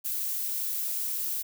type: noise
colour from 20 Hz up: violet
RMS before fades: -31 dBFS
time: 0.04-1.43 s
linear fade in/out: 20 ms
effects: none